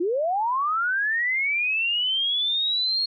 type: linear sweep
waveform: sine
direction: up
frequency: 322.7 to 4313 Hz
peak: -21 dBFS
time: 0-3.06 s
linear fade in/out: 10 ms
effects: none